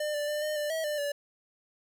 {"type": "tone with pitch steps", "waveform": "square", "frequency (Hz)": [600, 588, 597, 609, 593, 644, 596, 576], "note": ["D5", "D5", "D5", "D#5", "D5", "E5", "D5", "D5"], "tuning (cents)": [37, 2, 28, -37, 17, -41, 25, -34], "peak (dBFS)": -30, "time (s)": [0, 1.12], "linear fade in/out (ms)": 5, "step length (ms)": 140, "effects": []}